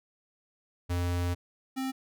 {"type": "tone pair in turn", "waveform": "square", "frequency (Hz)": [88, 263.7], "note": ["F2", "C4"], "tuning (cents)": [14, 14], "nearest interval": "octave + perfect fifth", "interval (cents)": 1900, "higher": "second", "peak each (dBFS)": [-28, -31], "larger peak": "first", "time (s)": [[0.89, 1.35], [1.76, 1.92]], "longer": "first", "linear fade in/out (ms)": 20, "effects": []}